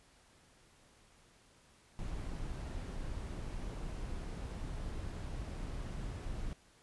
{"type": "noise", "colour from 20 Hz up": "brown", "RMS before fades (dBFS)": -41, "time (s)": [1.99, 6.53], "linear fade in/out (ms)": 0, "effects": ["pink hiss -65 dBFS RMS until 6.82 s", "resampled to 24000 Hz"]}